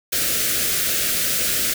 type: band-stop noise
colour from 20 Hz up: white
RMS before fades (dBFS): -21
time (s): 0.12-1.74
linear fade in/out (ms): 10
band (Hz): 660 to 1300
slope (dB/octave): 48
effects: none